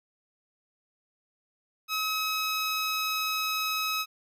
15% pulse tone, 1278 Hz, D#6, 46 cents sharp, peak -21 dBFS, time 1.88-4.06 s, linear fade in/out 50 ms, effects none

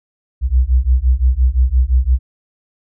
sine beating tone pair, 60.4 / 66.2 Hz, B1 / C2, -38 / +21 cents, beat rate 5.8 Hz, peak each -13 dBFS, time 0.41-2.19 s, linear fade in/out 50 ms, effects none

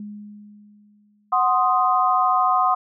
sine tone with exponential decay, 207.7 Hz, G#3, in tune, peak -30 dBFS, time 0-1.71 s, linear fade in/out 2 ms, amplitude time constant 370 ms
sine chord, C diminished, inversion second, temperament equal, 740 / 1046.5 / 1244.5 Hz, Gb5 / C6 / Eb6, 0 / 0 / 0 cents, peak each -20 dBFS, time 1.32-2.75 s, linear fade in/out 10 ms
effects none

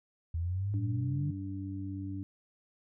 sine exponential sweep, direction up, 80.7 to 150.6 Hz, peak -30 dBFS, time 0.34-1.31 s, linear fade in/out 5 ms
harmonic tone, 96.8 Hz, G2, 21 cents flat, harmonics 1 / 2 / 3, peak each -38 / -46 / -39 dBFS, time 0.74-2.23 s, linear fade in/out 0 ms
effects none

